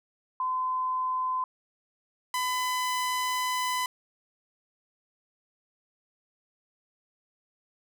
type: tone pair in turn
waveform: sine / sawtooth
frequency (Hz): 1024 / 1005.8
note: C6 / B5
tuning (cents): -38 / +31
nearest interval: unison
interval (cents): 31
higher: first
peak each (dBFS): -26 / -23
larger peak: second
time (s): 0.4-1.44 / 2.34-3.86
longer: second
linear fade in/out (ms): 2
effects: none